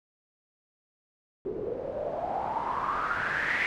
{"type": "noise with low-pass filter sweep", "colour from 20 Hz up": "white", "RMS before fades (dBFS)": -31, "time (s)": [1.45, 3.66], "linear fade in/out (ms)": 0, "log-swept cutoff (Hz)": [380, 2100], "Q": 8.2, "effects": []}